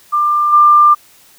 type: tone with level steps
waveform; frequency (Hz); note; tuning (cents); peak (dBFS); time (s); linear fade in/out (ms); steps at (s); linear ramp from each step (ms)
sine; 1192; D6; +25; -10 / -4; 0.12-0.95; 20; 0.52; 20
effects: white hiss -46 dBFS RMS until 1.38 s